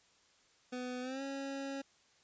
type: tone with pitch glide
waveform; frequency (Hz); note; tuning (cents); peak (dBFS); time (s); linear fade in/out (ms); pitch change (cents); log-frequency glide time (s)
25% pulse; 250 to 274.2; B3 to C#4; +21 to -19; -35; 0.72-1.82; 10; +160; 1.01-1.22
effects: white hiss -68 dBFS RMS until 2.23 s + resampled to 16000 Hz